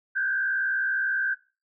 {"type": "tone with frequency modulation", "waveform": "sine", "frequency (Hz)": 1568, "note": "G6", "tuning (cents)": 0, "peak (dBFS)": -23, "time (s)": [0.15, 1.35], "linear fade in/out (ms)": 20, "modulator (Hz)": 60.7, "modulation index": 1, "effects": ["noise-tail reverb RT60 0.3 s tail -19 dB re dry"]}